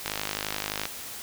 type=click train; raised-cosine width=0.2 ms; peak=-11 dBFS; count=42; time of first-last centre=0.06-0.855 s; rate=51.6 Hz; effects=white hiss -39 dBFS RMS until 1.22 s